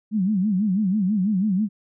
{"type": "tone with vibrato", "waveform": "sine", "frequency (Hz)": 198.9, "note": "G3", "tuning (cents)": 25, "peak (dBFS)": -18, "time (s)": [0.11, 1.69], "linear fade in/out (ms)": 50, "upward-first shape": "sine", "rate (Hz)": 6.1, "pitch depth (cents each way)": 170, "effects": []}